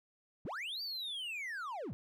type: linear two-way sweep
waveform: triangle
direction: up then down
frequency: 82.41 to 4699 to 82.41 Hz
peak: -37 dBFS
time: 0.45-1.93 s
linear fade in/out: 0 ms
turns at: 0.82 s
effects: none